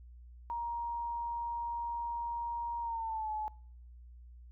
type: tone with pitch glide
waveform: sine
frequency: 941 to 857.9 Hz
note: A#5 to A5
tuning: +16 to -44 cents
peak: -34 dBFS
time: 0.5-3.48 s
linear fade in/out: 0 ms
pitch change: -160 cents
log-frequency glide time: 2.81-3.31 s
effects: noise-tail reverb RT60 0.6 s tail -25 dB re dry + added 60 Hz sine -50 dBFS peak until 4.51 s